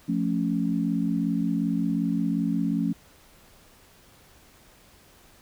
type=chord; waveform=sine; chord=F augmented; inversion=none; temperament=equal; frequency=174.61 / 220 / 277.2 Hz; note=F3 / A3 / C#4; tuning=0 / 0 / 0 cents; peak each=-27 dBFS; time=0.08-2.93 s; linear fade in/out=10 ms; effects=pink hiss -55 dBFS RMS until 5.41 s